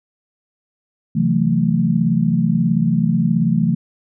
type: chord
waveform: sine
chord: F# half-diminished seventh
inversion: second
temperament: just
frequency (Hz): 133.2 / 166.5 / 185 / 222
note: C3 / E3 / F#3 / A3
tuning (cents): +31 / +18 / 0 / +16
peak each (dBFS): -22 / -17 / -21 / -18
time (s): 1.15-3.75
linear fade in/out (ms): 10
effects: none